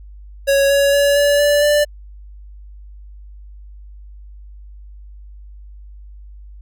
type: tone with pitch steps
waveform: square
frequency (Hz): 554.4 / 561.2 / 568 / 574.9 / 582 / 589.1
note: C#5 / C#5 / C#5 / D5 / D5 / D5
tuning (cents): 0 / +21 / +42 / -37 / -16 / +5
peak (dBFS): -12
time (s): 0.47-1.85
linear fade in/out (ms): 20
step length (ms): 230
effects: added 50 Hz sine -35 dBFS peak until 6.61 s